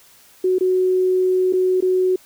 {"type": "tone with dropouts", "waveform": "sine", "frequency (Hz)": 370, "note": "F#4", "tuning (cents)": 0, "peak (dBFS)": -14, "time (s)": [0.44, 2.16], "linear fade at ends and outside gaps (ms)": 5, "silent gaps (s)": [[0.585, 0.608], [1.527, 1.534], [1.806, 1.823]], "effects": ["white hiss -50 dBFS RMS until 2.25 s"]}